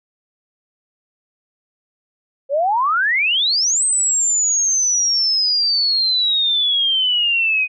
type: exponential two-way sweep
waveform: sine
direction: up then down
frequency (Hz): 530 to 8300 to 2483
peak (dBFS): -14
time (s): 2.49-7.68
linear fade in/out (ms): 50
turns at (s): 3.84
effects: none